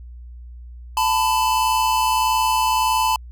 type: tone pair together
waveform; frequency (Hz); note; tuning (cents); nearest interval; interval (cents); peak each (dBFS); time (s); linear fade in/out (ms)
square; 880 / 1001.6; A5 / B5; 0 / +24; major second; 224; -20; 0.97-3.16; 2
effects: added 60 Hz sine -35 dBFS peak until 3.31 s